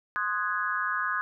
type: chord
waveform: sine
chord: Ab dominant seventh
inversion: first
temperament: equal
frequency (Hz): 1046.5 / 1244.5 / 1480 / 1661.2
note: C6 / Eb6 / Gb6 / Ab6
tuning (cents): 0 / 0 / 0 / 0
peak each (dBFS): -34 / -31 / -32 / -31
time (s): 0.16-1.21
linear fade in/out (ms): 0
effects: none